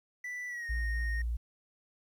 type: tone with pitch glide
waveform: triangle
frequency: 1975.5 to 1853.9 Hz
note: B6 to A#6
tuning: 0 to -10 cents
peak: -35 dBFS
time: 0.24-1.22 s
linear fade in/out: 5 ms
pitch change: -110 cents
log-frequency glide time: 0.48-0.67 s
type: tone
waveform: sine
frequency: 58.27 Hz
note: A#1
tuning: in tune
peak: -30 dBFS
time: 0.69-1.37 s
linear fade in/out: 10 ms
effects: 11-bit